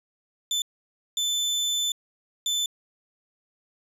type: tone bursts at uneven times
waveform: 30% pulse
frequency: 3520 Hz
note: A7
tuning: in tune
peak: -21 dBFS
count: 3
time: 0.51-0.62 / 1.17-1.92 / 2.46-2.66 s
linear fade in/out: 2 ms
effects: resampled to 32000 Hz